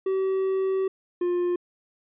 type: tone pair in turn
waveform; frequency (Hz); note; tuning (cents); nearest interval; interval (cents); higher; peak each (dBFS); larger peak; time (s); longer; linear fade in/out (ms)
triangle; 382.3 / 353.5; G4 / F4; -43 / +21; minor second; 136; first; -20; neither; 0.06-0.88 / 1.21-1.56; first; 5
effects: resampled to 8000 Hz